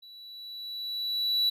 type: tone with level ramp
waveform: triangle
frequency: 3938 Hz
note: B7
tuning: 6 cents flat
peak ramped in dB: -46 to -20 dBFS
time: 0.02-1.5 s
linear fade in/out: 10 ms
effects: none